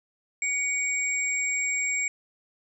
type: tone pair together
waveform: sine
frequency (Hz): 2244 / 7542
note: C#7 / A#8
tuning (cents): +21 / +19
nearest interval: octave + major sixth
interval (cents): 2098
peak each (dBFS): -26 / -29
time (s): 0.42-2.08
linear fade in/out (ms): 2
effects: none

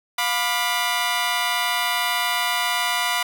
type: chord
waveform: 15% pulse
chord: B diminished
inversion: second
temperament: just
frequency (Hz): 711.2 / 987.8 / 1185.3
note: F5 / B5 / D6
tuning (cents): +31 / 0 / +16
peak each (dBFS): -19 / -17 / -21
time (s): 0.18-3.23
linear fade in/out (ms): 5
effects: none

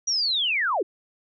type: linear sweep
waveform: sine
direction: down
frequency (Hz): 5840 to 293.7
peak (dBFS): -21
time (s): 0.07-0.83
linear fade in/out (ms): 10
effects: none

